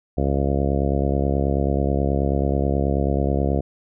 harmonic tone, 69.3 Hz, C#2, in tune, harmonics 1 / 2 / 3 / 4 / 5 / 6 / 7 / 8 / 9 / 10, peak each -22 / -25 / -27 / -28 / -29 / -30 / -30 / -31 / -32 / -32 dBFS, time 0.17-3.61 s, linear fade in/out 10 ms, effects none

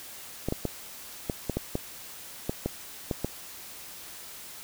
clicks, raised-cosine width 2 ms, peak -14 dBFS, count 11, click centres 0.486 / 0.524 / 0.653 / 1.298 / 1.497 / 1.57 / 1.754 / 2.495 / 2.66 / 3.112 / 3.246 s, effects white hiss -44 dBFS RMS until 4.63 s

